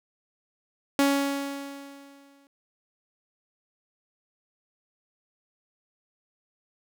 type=tone with exponential decay; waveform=sawtooth; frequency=279.1 Hz; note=C#4; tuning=12 cents sharp; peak=-14 dBFS; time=0.99-2.47 s; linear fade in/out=1 ms; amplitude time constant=320 ms; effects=none